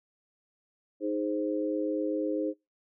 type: chord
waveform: sine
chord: Ab major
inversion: second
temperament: equal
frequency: 311.1 / 415.3 / 523.3 Hz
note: Eb4 / Ab4 / C5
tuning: 0 / 0 / 0 cents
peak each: -30 / -34 / -33 dBFS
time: 1-2.54 s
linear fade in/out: 50 ms
effects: noise-tail reverb RT60 0.2 s tail -23 dB re dry